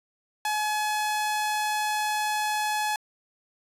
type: tone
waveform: sawtooth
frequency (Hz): 849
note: G#5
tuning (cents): +38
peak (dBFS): -21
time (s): 0.45-2.96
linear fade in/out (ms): 2
effects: resampled to 32000 Hz